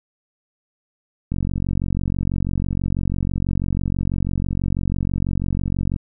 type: click train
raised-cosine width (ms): 5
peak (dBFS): -10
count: 215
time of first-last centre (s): 1.32-5.962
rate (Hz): 46.1
effects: none